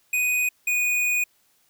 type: tone pair in turn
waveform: square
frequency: 2489 / 2470 Hz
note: D#7 / D#7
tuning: 0 / -13 cents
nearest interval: unison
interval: 13 cents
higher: first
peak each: -21 dBFS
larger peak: neither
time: 0.13-0.49 / 0.67-1.24 s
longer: second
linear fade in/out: 5 ms
effects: white hiss -64 dBFS RMS until 1.69 s